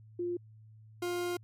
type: tone pair in turn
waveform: sine / 40% pulse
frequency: 350.9 / 352.8 Hz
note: F4 / F4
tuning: +8 / +18 cents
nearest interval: unison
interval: 10 cents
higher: second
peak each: -31 / -31 dBFS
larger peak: neither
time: 0.19-0.37 / 1.02-1.37 s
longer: second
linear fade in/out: 5 ms
effects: added 109 Hz sine -52 dBFS peak until 1.43 s + MP3 64 kbps